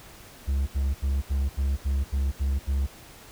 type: tone bursts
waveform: triangle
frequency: 68.4 Hz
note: C#2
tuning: 23 cents flat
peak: -20 dBFS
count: 9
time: 0.47-2.87 s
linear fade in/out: 20 ms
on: 200 ms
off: 75 ms
effects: pink hiss -48 dBFS RMS until 3.31 s